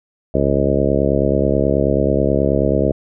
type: harmonic tone with a mistuned harmonic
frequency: 69.3 Hz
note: C#2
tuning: in tune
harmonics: 1 / 2 / 3 / 4 / 5 / 6 / 7 / 8 / 9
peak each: -22 / -22 / -22 / -22 / -22 / -22 / -22 / -22 / -22 dBFS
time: 0.34-2.92 s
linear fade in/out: 5 ms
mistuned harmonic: 1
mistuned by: -36 cents
effects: none